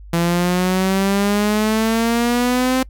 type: exponential sweep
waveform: sawtooth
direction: up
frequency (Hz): 168.2 to 261.4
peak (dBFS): -11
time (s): 0.13-2.83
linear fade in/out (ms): 5
effects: noise-tail reverb RT60 0.1 s tail -25 dB re dry + added 50 Hz sine -35 dBFS peak until 2.89 s